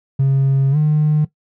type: tone with pitch glide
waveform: triangle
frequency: 136 to 151.78 Hz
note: C#3 to D#3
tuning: -33 to -43 cents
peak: -8 dBFS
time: 0.19-1.25 s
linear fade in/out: 10 ms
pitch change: +190 cents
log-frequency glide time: 0.71-0.77 s
effects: noise-tail reverb RT60 0.1 s tail -18 dB re dry + tanh soft clip ceiling -8 dBFS